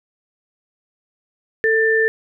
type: tone pair together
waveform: sine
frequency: 444.4 / 1779 Hz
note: A4 / A6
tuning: +17 / +19 cents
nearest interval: 2 octaves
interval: 2402 cents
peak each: -16 dBFS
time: 1.64-2.08 s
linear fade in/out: 0 ms
effects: none